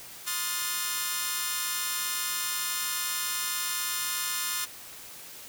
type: chord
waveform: 5% pulse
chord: F dominant seventh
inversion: second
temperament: equal with one note detuned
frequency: 1046.5 / 1244.5 / 1429.6 / 1760 Hz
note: C6 / Eb6 / F6 / A6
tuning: 0 / 0 / +40 / 0 cents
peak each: -23 dBFS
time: 0.26-4.66 s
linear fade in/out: 20 ms
effects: white hiss -45 dBFS RMS until 5.48 s